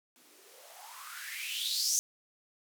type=noise with band-pass filter sweep; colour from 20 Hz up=violet; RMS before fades=-37 dBFS; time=0.16-1.99 s; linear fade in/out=0 ms; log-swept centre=240 to 6500 Hz; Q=6.4; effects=none